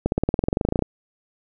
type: accelerating click train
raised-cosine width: 2 ms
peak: -6 dBFS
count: 18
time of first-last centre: 0.06-0.823 s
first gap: 61 ms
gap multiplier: 0.96
effects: none